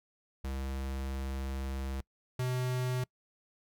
square tone pair in turn, 66.9 / 126.53 Hz, C2 / B2, +39 / +42 cents, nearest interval major seventh, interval 1103 cents, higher second, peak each -35 / -31 dBFS, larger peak second, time 0.44-2.01 / 2.39-3.04 s, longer first, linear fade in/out 5 ms, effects noise-tail reverb RT60 0.1 s tail -25 dB re dry

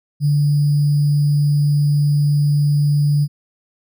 sine tone with sample-and-hold, 146.1 Hz, D3, 9 cents flat, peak -12 dBFS, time 0.2-3.28 s, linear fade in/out 50 ms, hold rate 4900 Hz, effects none

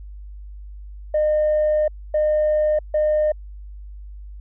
sine tone bursts at uneven times, 609 Hz, D#5, 37 cents flat, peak -14 dBFS, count 3, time 1.14-1.88 / 2.14-2.79 / 2.94-3.32 s, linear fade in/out 5 ms, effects tanh soft clip ceiling -13 dBFS + added 50 Hz sine -34 dBFS peak until 4.4 s

